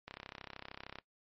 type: click train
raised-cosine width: 0.3 ms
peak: -28 dBFS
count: 31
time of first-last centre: 0.08-0.986 s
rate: 33.1 Hz
effects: noise-tail reverb RT60 0.1 s tail -18 dB re dry + MP3 32 kbps